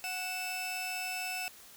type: tone pair together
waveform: sawtooth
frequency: 739.3 / 2633 Hz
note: F#5 / E7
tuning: -2 / -3 cents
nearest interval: octave + minor seventh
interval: 2199 cents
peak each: -36 / -33 dBFS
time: 0.04-1.48 s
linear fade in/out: 0 ms
effects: white hiss -54 dBFS RMS until 1.76 s